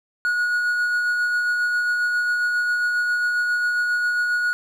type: tone with tremolo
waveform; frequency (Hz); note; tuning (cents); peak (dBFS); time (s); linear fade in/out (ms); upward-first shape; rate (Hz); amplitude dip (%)
triangle; 1453; F#6; -32; -16; 0.25-4.53; 0; sine; 7.4; 25
effects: none